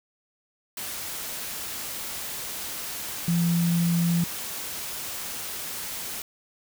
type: tone in noise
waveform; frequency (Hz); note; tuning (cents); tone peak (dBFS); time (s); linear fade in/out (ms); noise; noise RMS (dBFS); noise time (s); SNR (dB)
sine; 170.7; F3; -39; -20; 3.28-4.24; 2; white; -34; 0.77-6.22; +11
effects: none